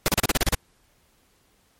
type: noise bursts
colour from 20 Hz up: pink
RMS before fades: -20 dBFS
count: 9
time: 0.06-0.546 s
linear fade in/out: 0 ms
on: 22 ms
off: 36 ms
effects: pink hiss -63 dBFS RMS until 1.79 s + MP3 64 kbps